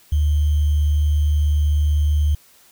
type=tone with sample-and-hold; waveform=sine; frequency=74.7 Hz; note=D2; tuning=30 cents sharp; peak=-14 dBFS; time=0.12-2.35 s; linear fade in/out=5 ms; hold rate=3150 Hz; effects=white hiss -52 dBFS RMS until 2.71 s